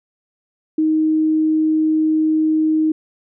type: tone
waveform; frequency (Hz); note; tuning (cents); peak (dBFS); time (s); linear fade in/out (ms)
sine; 313.1; D#4; +11; -13; 0.78-2.92; 5
effects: none